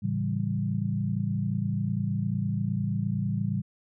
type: chord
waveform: sine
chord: A dominant seventh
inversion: none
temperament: equal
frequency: 110 / 138.59 / 164.81 / 196 Hz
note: A2 / C#3 / E3 / G3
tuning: 0 / 0 / 0 / 0 cents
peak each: -30 / -32 / -33 / -30 dBFS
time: 0.02-3.62 s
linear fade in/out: 20 ms
effects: none